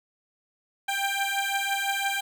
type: beating tone pair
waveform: 15% pulse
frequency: 788 / 793.9 Hz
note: G5 / G5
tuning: +9 / +22 cents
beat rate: 5.9 Hz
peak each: -22 dBFS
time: 0.88-2.21 s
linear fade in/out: 10 ms
effects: none